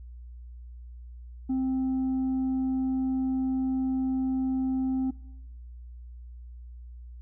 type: tone with tanh clipping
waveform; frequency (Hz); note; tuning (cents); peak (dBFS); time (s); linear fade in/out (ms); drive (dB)
sine; 261.5; C4; -1; -25; 1.49-5.11; 10; 2
effects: noise-tail reverb RT60 0.9 s tail -21 dB re dry + added 60 Hz sine -41 dBFS peak until 7.21 s